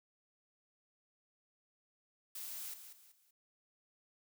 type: noise with echo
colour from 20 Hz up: blue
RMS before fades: -45 dBFS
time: 2.35-2.74 s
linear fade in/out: 5 ms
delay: 190 ms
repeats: 3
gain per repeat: -9 dB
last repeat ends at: 3.31 s
effects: none